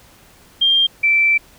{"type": "tone pair in turn", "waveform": "sine", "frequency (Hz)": [3193, 2333], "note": ["G7", "D7"], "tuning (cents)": [31, -12], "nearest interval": "perfect fourth", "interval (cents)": 543, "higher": "first", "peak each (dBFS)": -11, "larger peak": "neither", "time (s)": [[0.61, 0.87], [1.03, 1.38]], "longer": "second", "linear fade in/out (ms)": 10, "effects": ["pink hiss -48 dBFS RMS until 1.58 s"]}